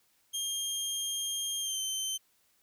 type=tone with pitch glide; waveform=20% pulse; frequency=3212 to 3097 Hz; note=G7 to G7; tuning=+41 to -22 cents; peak=-26 dBFS; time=0.33-2.18 s; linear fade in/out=20 ms; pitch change=-63 cents; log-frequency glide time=1.6-1.8 s; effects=white hiss -70 dBFS RMS until 2.62 s